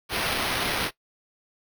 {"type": "noise with sample-and-hold", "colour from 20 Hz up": "violet", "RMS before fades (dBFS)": -27, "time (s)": [0.09, 0.91], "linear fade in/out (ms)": 50, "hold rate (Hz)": 7350, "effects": ["noise-tail reverb RT60 0.1 s tail -18 dB re dry"]}